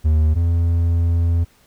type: tone pair in turn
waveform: triangle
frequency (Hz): 77.78 / 84.64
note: D#2 / E2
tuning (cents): 0 / +46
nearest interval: minor second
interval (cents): 146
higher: second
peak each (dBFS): -10 / -12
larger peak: first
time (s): 0.04-0.35 / 0.35-1.45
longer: second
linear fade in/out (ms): 20
effects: pink hiss -55 dBFS RMS until 1.66 s